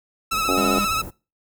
pink band-stop noise, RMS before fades -35 dBFS, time 0.31-1.11 s, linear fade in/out 20 ms, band 780 to 14000 Hz, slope 12 dB/octave
sawtooth tone with vibrato, 1300 Hz, E6, 24 cents flat, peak -17 dBFS, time 0.31-1.02 s, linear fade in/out 10 ms, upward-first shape triangle, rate 15 Hz, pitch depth 54 cents each way
harmonic tone, 92.5 Hz, F#2, in tune, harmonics 3 / 4 / 5 / 6 / 7 / 8 / 9, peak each -24 / -26 / -28 / -30 / -31 / -32 / -33 dBFS, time 0.48-0.79 s, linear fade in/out 5 ms
square tone, 202.6 Hz, G#3, 43 cents flat, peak -26 dBFS, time 0.57-0.85 s, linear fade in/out 5 ms
effects noise-tail reverb RT60 0.3 s tail -22 dB re dry

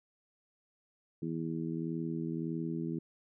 harmonic tone, 81.7 Hz, E2, 15 cents flat, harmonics 2 / 3 / 4 / 5, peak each -37 / -39 / -38 / -46 dBFS, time 1.22-2.99 s, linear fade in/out 5 ms, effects none

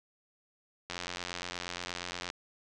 click train, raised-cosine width 0.2 ms, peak -19 dBFS, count 125, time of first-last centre 0.9-2.301 s, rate 88.5 Hz, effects resampled to 22050 Hz + 8-bit

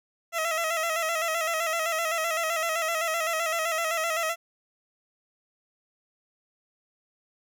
15% pulse tone with vibrato, 654 Hz, E5, 14 cents flat, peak -19 dBFS, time 0.32-4.36 s, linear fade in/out 50 ms, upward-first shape square, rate 7.8 Hz, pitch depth 53 cents each way, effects none

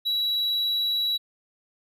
triangle tone, 3907 Hz, B7, 19 cents flat, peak -21 dBFS, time 0.05-1.18 s, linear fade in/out 20 ms, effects none

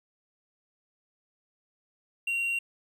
triangle tone, 2754 Hz, F7, 25 cents flat, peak -25 dBFS, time 2.27-2.59 s, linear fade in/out 5 ms, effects 11-bit

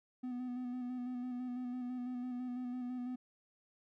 triangle tone with vibrato, 248.8 Hz, B3, 13 cents sharp, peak -36 dBFS, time 0.23-3.16 s, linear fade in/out 10 ms, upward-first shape square, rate 6 Hz, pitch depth 23 cents each way, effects none

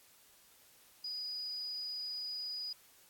sine tone, 4936 Hz, D#8, 15 cents flat, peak -38 dBFS, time 1.04-2.73 s, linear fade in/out 5 ms, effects white hiss -63 dBFS RMS until 3.09 s + AAC 64 kbps

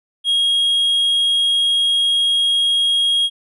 triangle tone, 3274 Hz, G#7, 25 cents flat, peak -12 dBFS, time 0.24-3.3 s, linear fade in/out 50 ms, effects resampled to 24000 Hz

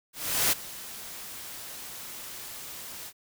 white noise with ADSR envelope, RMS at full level -23 dBFS, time 0.13-3.13 s, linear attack 390 ms, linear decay 16 ms, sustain -18 dB, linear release 60 ms, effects none

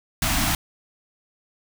pink band-stop noise, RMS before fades -22 dBFS, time 0.22-0.55 s, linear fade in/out 2 ms, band 320 to 640 Hz, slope 96 dB/octave, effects none

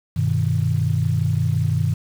sine chord, G augmented, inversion none, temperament equal, 98 / 123.47 / 155.56 Hz, G2 / B2 / D#3, 0 / 0 / 0 cents, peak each -21 dBFS, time 0.16-1.94 s, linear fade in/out 10 ms, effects tanh soft clip ceiling -7 dBFS + 7-bit

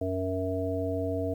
harmonic tone, 93.4 Hz, F#2, 17 cents sharp, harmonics 1 / 3 / 5 / 7, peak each -33 / -33 / -33 / -33 dBFS, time 0.01-1.34 s, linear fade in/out 5 ms, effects 10-bit

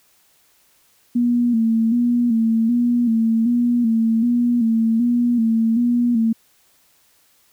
sine tone with vibrato, 233.1 Hz, A#3, in tune, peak -14 dBFS, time 1.15-6.33 s, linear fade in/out 10 ms, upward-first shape square, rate 1.3 Hz, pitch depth 56 cents each way, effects white hiss -58 dBFS RMS until 7.52 s

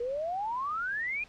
sine exponential sweep, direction up, 466.2 to 2489 Hz, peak -30 dBFS, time 0-1.24 s, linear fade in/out 5 ms, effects pink hiss -56 dBFS RMS until 1.28 s + low-pass 5000 Hz 12 dB/octave

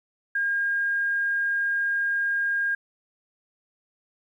sine tone, 1617 Hz, G#6, 47 cents flat, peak -22 dBFS, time 0.35-2.75 s, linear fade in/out 5 ms, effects 10-bit

